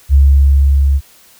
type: tone with level ramp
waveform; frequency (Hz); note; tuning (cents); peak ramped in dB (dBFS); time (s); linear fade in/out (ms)
sine; 69.3; C#2; 0; -3 to -8; 0.09-1.01; 50
effects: white hiss -45 dBFS RMS until 1.39 s